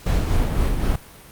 brown noise with tremolo, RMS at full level -18 dBFS, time 0.06-0.96 s, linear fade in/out 5 ms, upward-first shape sine, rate 3.9 Hz, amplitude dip 40%, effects pink hiss -44 dBFS RMS until 1.31 s + Opus 48 kbps

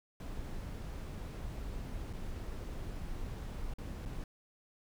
brown noise with dropouts, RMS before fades -41 dBFS, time 0.2-4.24 s, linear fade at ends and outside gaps 2 ms, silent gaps 2.13-2.134 / 3.738-3.784 / 4.054-4.058 s, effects none

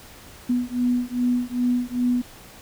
sine beating tone pair, 244.8 / 247.3 Hz, B3 / B3, -15 / +3 cents, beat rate 2.5 Hz, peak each -23 / -23 dBFS, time 0.49-2.22 s, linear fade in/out 10 ms, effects pink hiss -45 dBFS RMS until 2.61 s

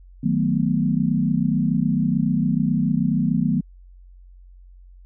sine chord, B dominant seventh, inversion first, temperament equal, 155.56 / 185 / 220 / 246.9 Hz, D#3 / F#3 / A3 / B3, 0 / 0 / 0 / 0 cents, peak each -23 dBFS, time 0.23-3.61 s, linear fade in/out 10 ms, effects added 45 Hz sine -43 dBFS peak until 5.05 s

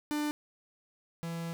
45% pulse tone pair in turn, 297.7 / 167.08 Hz, D4 / E3, +24 / +24 cents, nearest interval minor seventh, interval 1000 cents, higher first, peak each -30 / -35 dBFS, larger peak first, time 0.11-0.31 / 1.23-1.53 s, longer second, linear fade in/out 0 ms, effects none

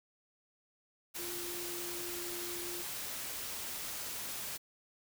sine tone in noise, 349.2 Hz, F4, in tune, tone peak -44 dBFS, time 1.18-2.83 s, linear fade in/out 20 ms, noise white, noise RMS -41 dBFS, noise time 1.14-4.58 s, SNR -6 dB, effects none

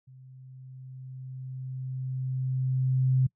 sine tone with level ramp, 130 Hz, C3, 11 cents flat, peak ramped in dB -48 to -19 dBFS, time 0.07-3.27 s, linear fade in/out 10 ms, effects noise-tail reverb RT60 0.1 s tail -24 dB re dry

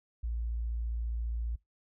sine tone, 57.4 Hz, A#1, 26 cents flat, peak -31 dBFS, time 0.23-1.56 s, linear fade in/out 10 ms, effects noise-tail reverb RT60 0.2 s tail -24 dB re dry

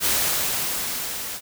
white noise with level ramp, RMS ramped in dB -20 to -32 dBFS, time 0-1.41 s, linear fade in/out 50 ms, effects none

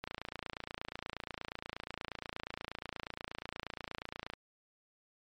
click train, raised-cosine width 0.3 ms, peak -23 dBFS, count 123, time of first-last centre 0.04-4.336 s, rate 28.4 Hz, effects MP3 64 kbps

